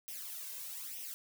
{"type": "noise with flanger", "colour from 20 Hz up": "blue", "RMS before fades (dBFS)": -44, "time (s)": [0.08, 1.14], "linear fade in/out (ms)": 0, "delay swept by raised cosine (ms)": [0.34, 1.94], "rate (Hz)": 1.1, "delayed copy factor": 0.7, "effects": []}